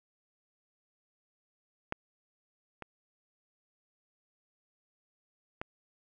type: clicks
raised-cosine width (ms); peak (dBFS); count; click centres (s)
0.5; -17 / -26 / -21; 3; 1.924 / 2.823 / 5.615
effects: none